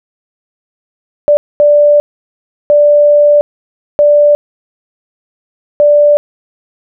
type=tone bursts at uneven times; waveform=sine; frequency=587.3 Hz; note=D5; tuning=in tune; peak=-3 dBFS; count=5; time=1.28-1.37 / 1.6-2 / 2.7-3.41 / 3.99-4.35 / 5.8-6.17 s; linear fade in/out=0 ms; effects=none